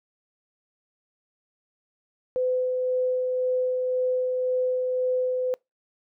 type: tone with tremolo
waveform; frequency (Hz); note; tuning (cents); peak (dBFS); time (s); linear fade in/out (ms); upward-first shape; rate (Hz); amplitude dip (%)
sine; 507; B4; +45; -21; 2.36-5.54; 0; sine; 1.9; 25
effects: noise-tail reverb RT60 0.2 s tail -26 dB re dry